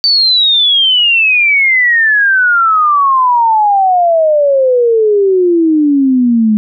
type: exponential sweep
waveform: sine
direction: down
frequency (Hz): 4600 to 210.1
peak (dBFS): -6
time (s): 0.04-6.57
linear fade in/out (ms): 0
effects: none